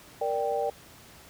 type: chord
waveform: sine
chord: G minor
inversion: first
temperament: equal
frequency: 466.2 / 587.3 / 784 Hz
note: Bb4 / D5 / G5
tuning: 0 / 0 / 0 cents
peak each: -30 dBFS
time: 0.21-0.7 s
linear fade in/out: 5 ms
effects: pink hiss -51 dBFS RMS until 1.29 s + high-pass 60 Hz 12 dB/octave